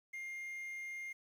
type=tone with quantisation; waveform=triangle; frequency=2117 Hz; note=C7; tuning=20 cents sharp; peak=-40 dBFS; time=0.13-1.13 s; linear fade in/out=10 ms; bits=11; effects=none